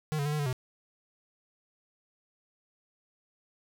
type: tone with pitch steps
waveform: square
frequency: 153.7 / 142.4 / 148.4 / 151.3 / 144.5 / 127.5 Hz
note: D#3 / C#3 / D3 / D#3 / D3 / C3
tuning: -21 / +47 / +18 / -48 / -28 / -44 cents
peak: -29 dBFS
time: 0.12-0.528 s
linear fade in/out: 0 ms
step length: 68 ms
effects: none